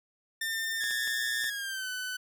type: tone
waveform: sawtooth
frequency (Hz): 1802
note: A6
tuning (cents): +41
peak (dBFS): -27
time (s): 0.41-1.5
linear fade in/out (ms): 5
type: tone with pitch glide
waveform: sawtooth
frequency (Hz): 1679 to 1504.5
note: G#6 to F#6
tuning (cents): +18 to +28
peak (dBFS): -30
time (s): 0.8-2.17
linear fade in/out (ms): 10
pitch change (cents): -190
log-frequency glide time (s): 1.46-1.89
type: clicks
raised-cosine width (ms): 0.3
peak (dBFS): -30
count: 4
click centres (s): 0.839 / 0.91 / 1.075 / 1.442
effects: none